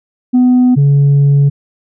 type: tone pair in turn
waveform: sine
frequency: 250 / 141.49 Hz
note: B3 / C#3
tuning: +21 / +36 cents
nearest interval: minor seventh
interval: 985 cents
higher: first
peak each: -3 dBFS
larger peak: neither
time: 0.33-0.76 / 0.76-1.5 s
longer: second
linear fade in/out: 20 ms
effects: tanh soft clip ceiling -4 dBFS